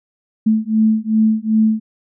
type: beating tone pair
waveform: sine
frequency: 217.5 / 220.1 Hz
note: A3 / A3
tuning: -20 / +1 cents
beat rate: 2.6 Hz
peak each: -15 dBFS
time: 0.46-1.8 s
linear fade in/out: 10 ms
effects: none